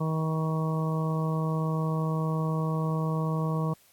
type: harmonic tone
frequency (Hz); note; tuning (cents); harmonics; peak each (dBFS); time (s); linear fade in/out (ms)
158.8; D#3; +36; 1 / 2 / 3 / 4 / 5 / 6 / 7; -26 / -38 / -36 / -39 / -46 / -40 / -37; 0-3.74; 10
effects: white hiss -61 dBFS RMS until 3.92 s + AAC 64 kbps